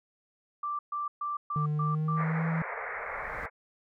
sine tone bursts, 1174.7 Hz, D6, in tune, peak -30 dBFS, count 6, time 0.63-2.24 s, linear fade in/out 5 ms, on 160 ms, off 130 ms
triangle tone with pitch glide, 150.6 to 163.28 Hz, D3 to E3, +44 to -16 cents, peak -25 dBFS, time 1.56-2.62 s, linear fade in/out 2 ms, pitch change +140 cents, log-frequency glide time 1.77-2.44 s
white band-pass noise, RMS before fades -37 dBFS, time 2.16-3.5 s, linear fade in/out 50 ms, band 420 to 2200 Hz, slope 96 dB/octave
brown noise with exponential growth, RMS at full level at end -41 dBFS, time 2.54-3.46 s, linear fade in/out 5 ms, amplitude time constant 200 ms
effects none

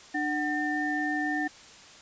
sine tone cluster, 298.7 / 747 / 1801 Hz, D4 / F#5 / A6, +29 / +16 / +40 cents, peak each -30 / -33 / -30 dBFS, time 0.14-1.48 s, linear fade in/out 10 ms, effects white hiss -50 dBFS RMS until 2.01 s + resampled to 16000 Hz

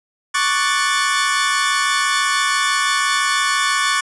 sawtooth chord, D major seventh, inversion third, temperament equal, 1108.7 / 1174.7 / 1480 / 1760 Hz, C#6 / D6 / F#6 / A6, 0 / 0 / 0 / 0 cents, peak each -16 / -20 / -19 / -17 dBFS, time 0.34-4.01 s, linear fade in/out 10 ms, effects resampled to 24000 Hz

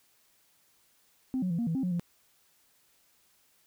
sine tone with pitch steps, 259.3 / 183.2 / 168.9 / 235 / 163.9 / 265.8 / 180.9 / 173.4 Hz, C4 / F#3 / E3 / A#3 / E3 / C4 / F#3 / F3, -15 / -17 / +42 / +14 / -10 / +27 / -39 / -12 cents, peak -26 dBFS, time 1.34-1.996 s, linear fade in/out 0 ms, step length 82 ms, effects tanh soft clip ceiling -24 dBFS + white hiss -67 dBFS RMS until 3.66 s

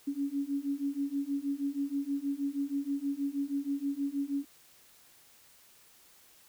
sine beating tone pair, 277.2 / 283.5 Hz, C#4 / C#4, 0 / +39 cents, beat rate 6.3 Hz, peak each -34 / -33 dBFS, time 0.07-4.45 s, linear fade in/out 10 ms, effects white hiss -60 dBFS RMS until 6.48 s

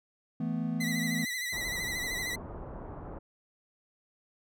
triangle chord, E suspended fourth, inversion none, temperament just, 164.81 / 219.8 / 247.2 Hz, E3 / A3 / B3, 0 / -2 / +2 cents, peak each -32 dBFS, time 0.4-1.25 s, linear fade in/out 5 ms
sawtooth tone with vibrato, 1988 Hz, B6, 11 cents sharp, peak -29 dBFS, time 0.8-2.36 s, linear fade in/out 10 ms, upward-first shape sine, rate 13 Hz, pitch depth 58 cents each way
pink low-pass noise, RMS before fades -42 dBFS, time 1.52-3.19 s, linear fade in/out 10 ms, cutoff 1100 Hz, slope 24 dB/octave
effects none

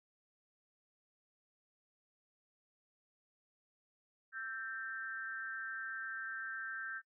sine tone with amplitude modulation, 1568 Hz, G6, in tune, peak -36 dBFS, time 4.32-7.02 s, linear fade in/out 50 ms, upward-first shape sine, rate 239 Hz, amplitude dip 90%, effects noise-tail reverb RT60 0.1 s tail -22 dB re dry

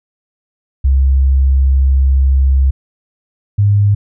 sine tone pair in turn, 67 / 101.96 Hz, C2 / G#2, +42 / -31 cents, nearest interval perfect fifth, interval 727 cents, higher second, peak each -7 dBFS, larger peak neither, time 0.84-2.71 / 3.58-3.95 s, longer first, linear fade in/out 10 ms, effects none

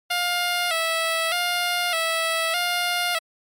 10% pulse tone with vibrato, 680 Hz, F5, 46 cents flat, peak -13 dBFS, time 0.1-3.19 s, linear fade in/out 10 ms, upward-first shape square, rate 0.82 Hz, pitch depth 67 cents each way, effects MP3 64 kbps

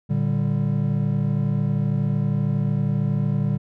triangle chord, G minor, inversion first, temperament equal with one note detuned, 114.08 / 146.83 / 196 Hz, Bb2 / D3 / G3, -37 / 0 / 0 cents, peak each -23 / -20 / -23 dBFS, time 0.09-3.58 s, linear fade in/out 20 ms, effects none

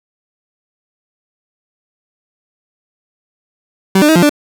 30% pulse tone with pitch steps, 191.6 / 298.9 / 318 / 174.3 / 294.1 Hz, G3 / D4 / D#4 / F3 / D4, -39 / +31 / +38 / -3 / +3 cents, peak -4 dBFS, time 3.95-4.295 s, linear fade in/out 5 ms, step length 69 ms, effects none

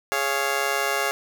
15% pulse chord, Db major, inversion second, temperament just, 415.8 / 554.4 / 693 Hz, Ab4 / Db5 / F5, +2 / 0 / -14 cents, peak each -21 dBFS, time 0.12-1.11 s, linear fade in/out 0 ms, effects none

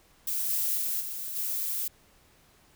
violet noise with level steps, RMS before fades -30 / -28 / -30 / -36 / -31 dBFS, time 0.27-1.88 s, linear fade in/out 5 ms, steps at 0.49 / 0.76 / 1 / 1.35 s, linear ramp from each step 20 ms, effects pink hiss -61 dBFS RMS until 2.75 s

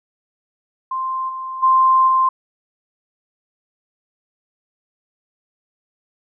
sine tone with level steps, 1046.5 Hz, C6, in tune, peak -20 / -25 / -10 / -12 dBFS, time 0.91-2.29 s, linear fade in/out 5 ms, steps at 1.28 / 1.62 / 2.07 s, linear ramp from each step 20 ms, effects none

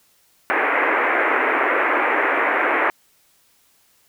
white band-pass noise, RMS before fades -19 dBFS, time 0.5-2.9 s, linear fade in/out 0 ms, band 290 to 2200 Hz, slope 48 dB/octave, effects white hiss -59 dBFS RMS until 4.08 s

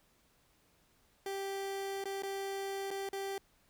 30% pulse tone with dropouts, 391.9 Hz, G4, in tune, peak -34 dBFS, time 1.26-3.38 s, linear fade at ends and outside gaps 2 ms, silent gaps 2.04-2.055 / 2.223-2.233 / 2.906-2.911 / 3.09-3.13 s, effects pink hiss -70 dBFS RMS until 3.69 s

